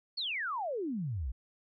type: exponential sweep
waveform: sine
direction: down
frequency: 4560 to 54.1 Hz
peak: -32 dBFS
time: 0.17-1.32 s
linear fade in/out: 10 ms
effects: MP3 64 kbps